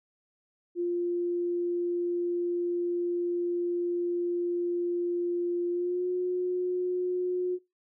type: tone with pitch glide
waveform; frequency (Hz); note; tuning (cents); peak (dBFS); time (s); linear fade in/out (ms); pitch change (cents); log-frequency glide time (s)
sine; 349.2 to 361.7; F4 to F#4; 0 to -39; -26; 0.75-7.59; 50; +61; 5.71-6.07
effects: noise-tail reverb RT60 0.2 s tail -20 dB re dry